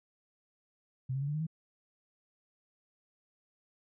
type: tone with pitch steps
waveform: sine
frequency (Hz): 130 / 135.6 / 141.44 / 147.53 / 153.88 / 160.51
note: C3 / C#3 / C#3 / D3 / D#3 / E3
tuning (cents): -11 / -38 / +35 / +8 / -19 / -46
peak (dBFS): -31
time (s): 1.09-1.468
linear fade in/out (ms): 10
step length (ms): 63
effects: none